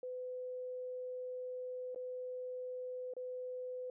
sine tone with dropouts, 504 Hz, B4, 35 cents sharp, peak -40 dBFS, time 0.03-3.9 s, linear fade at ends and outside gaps 2 ms, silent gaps 1.947-1.959 / 3.137-3.166 s, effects none

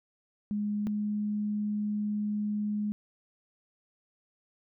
sine tone pair in turn, 207.7 / 209 Hz, G#3 / G#3, 0 / +11 cents, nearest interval unison, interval 11 cents, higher second, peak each -28 dBFS, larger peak neither, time 0.51-0.87 / 0.87-2.92 s, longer second, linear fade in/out 0 ms, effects none

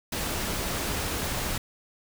pink noise, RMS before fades -30 dBFS, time 0.12-1.58 s, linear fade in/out 5 ms, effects none

